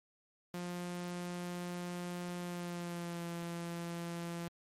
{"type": "tone with pitch glide", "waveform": "sawtooth", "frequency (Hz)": [176.5, 170.59], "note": ["F3", "F3"], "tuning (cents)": [19, -40], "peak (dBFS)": -35, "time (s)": [0.54, 4.48], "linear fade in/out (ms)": 2, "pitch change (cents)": -59, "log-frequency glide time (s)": [2.4, 3.25], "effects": ["MP3 64 kbps"]}